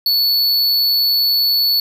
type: tone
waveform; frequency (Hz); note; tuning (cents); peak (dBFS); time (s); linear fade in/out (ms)
square; 4435; C#8; 0; -13; 0.06-1.8; 2
effects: none